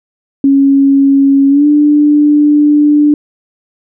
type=tone with pitch glide; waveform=sine; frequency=275.7 to 295.5 Hz; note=C#4 to D4; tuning=-9 to +11 cents; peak=-4 dBFS; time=0.44-3.14 s; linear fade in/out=2 ms; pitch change=+120 cents; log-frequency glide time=1.49-1.66 s; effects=none